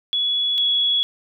sine tone pair in turn, 3387 / 3367 Hz, G#7 / G#7, +33 / +23 cents, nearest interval unison, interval 10 cents, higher first, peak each -18 / -16 dBFS, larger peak second, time 0.13-0.58 / 0.58-1.03 s, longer neither, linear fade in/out 0 ms, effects none

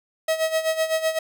45% pulse tone with tremolo, 640 Hz, D#5, 49 cents sharp, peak -18 dBFS, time 0.28-1.19 s, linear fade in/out 5 ms, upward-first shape sine, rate 7.9 Hz, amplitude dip 75%, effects none

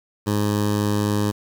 15% pulse tone with notch filter, 103.83 Hz, G#2, in tune, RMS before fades -21 dBFS, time 0.26-1.32 s, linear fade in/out 20 ms, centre 2200 Hz, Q 1.6, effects 8-bit

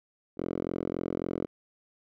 5% pulse tone with band-pass filter, 43.65 Hz, F1, in tune, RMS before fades -33 dBFS, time 0.37-1.47 s, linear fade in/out 20 ms, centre 340 Hz, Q 1.3, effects none

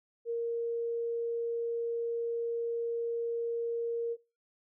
sine tone, 466.2 Hz, A#4, in tune, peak -30 dBFS, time 0.25-4.17 s, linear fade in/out 50 ms, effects noise-tail reverb RT60 0.3 s tail -22 dB re dry

